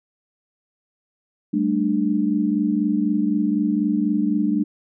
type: chord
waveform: sine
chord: G suspended second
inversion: none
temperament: equal with one note detuned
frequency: 196 / 220 / 296.9 Hz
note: G3 / A3 / D4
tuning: 0 / 0 / +19 cents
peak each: -23 / -22 / -21 dBFS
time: 1.53-4.64 s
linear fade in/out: 10 ms
effects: none